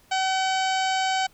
harmonic tone, 760 Hz, F#5, 46 cents sharp, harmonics 1 / 2 / 3 / 4 / 5 / 6 / 7 / 8 / 9 / 10, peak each -23 / -30 / -33 / -32 / -38 / -36 / -41 / -43 / -43 / -40 dBFS, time 0.11-1.27 s, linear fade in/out 10 ms, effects pink hiss -58 dBFS RMS until 1.33 s

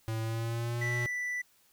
square tone with pitch glide, 111.8 to 121.22 Hz, A2 to B2, +28 to -32 cents, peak -32 dBFS, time 0.08-1.06 s, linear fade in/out 0 ms, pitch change +140 cents, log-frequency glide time 0.21-0.93 s
triangle tone, 1975.5 Hz, B6, in tune, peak -30 dBFS, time 0.81-1.42 s, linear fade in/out 10 ms
effects white hiss -66 dBFS RMS until 1.72 s

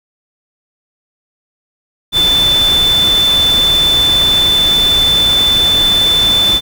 sine tone in noise, 3520 Hz, A7, in tune, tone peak -8 dBFS, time 2.12-6.61 s, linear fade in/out 50 ms, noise pink, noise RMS -20 dBFS, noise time 2.12-6.61 s, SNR +9 dB, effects none

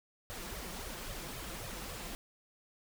pink noise with flanger, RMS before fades -43 dBFS, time 0.3-2.15 s, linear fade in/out 0 ms, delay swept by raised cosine 1.6 to 5.9 ms, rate 3.7 Hz, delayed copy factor +1, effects none

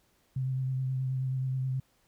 sine tone with vibrato, 130.81 Hz, C3, in tune, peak -28 dBFS, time 0.36-1.8 s, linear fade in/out 5 ms, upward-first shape triangle, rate 9.4 Hz, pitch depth 25 cents each way, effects pink hiss -69 dBFS RMS until 2.07 s

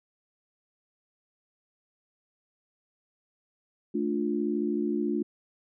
sine chord, D minor, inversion second, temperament just, 220.2 / 293.7 / 352.4 Hz, A3 / D4 / F4, +2 / 0 / +16 cents, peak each -30 dBFS, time 3.94-5.23 s, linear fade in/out 10 ms, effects none

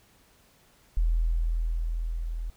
sine tone with level ramp, 41.2 Hz, E1, in tune, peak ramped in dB -20 to -30 dBFS, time 0.97-2.5 s, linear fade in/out 0 ms, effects pink hiss -61 dBFS RMS until 2.56 s

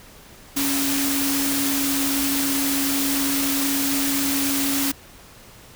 sine tone in noise, 277.2 Hz, C#4, in tune, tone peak -23 dBFS, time 0.56-4.92 s, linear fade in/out 10 ms, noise white, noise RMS -24 dBFS, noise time 0.56-4.92 s, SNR -2 dB, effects pink hiss -46 dBFS RMS until 5.75 s

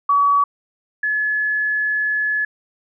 sine tone pair in turn, 1136 / 1708.9 Hz, C#6 / G#6, +42 / +49 cents, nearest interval perfect fifth, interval 707 cents, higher second, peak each -12 / -17 dBFS, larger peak first, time 0.09-0.44 / 1.03-2.45 s, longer second, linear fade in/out 5 ms, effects none

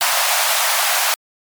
pink high-pass noise, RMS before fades -17 dBFS, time 0.01-1.14 s, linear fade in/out 0 ms, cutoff 640 Hz, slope 48 dB/octave, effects MP3 96 kbps

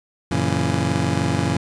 25% pulse chord, F# dominant seventh, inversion none, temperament just, 92.5 / 115.62 / 138.75 / 166.5 Hz, F#2 / A#2 / C#3 / E3, 0 / -14 / +2 / +18 cents, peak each -21 dBFS, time 0.31-1.57 s, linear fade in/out 5 ms, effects resampled to 22050 Hz

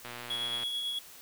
click train, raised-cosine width 0.3 ms, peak -25 dBFS, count 71, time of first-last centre 0.05-0.633 s, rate 120 Hz
triangle tone with tremolo, 3344 Hz, G#7, 11 cents sharp, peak -29 dBFS, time 0.3-0.99 s, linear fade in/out 5 ms, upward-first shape sine, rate 9.1 Hz, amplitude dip 30%
effects white hiss -51 dBFS RMS until 1.21 s

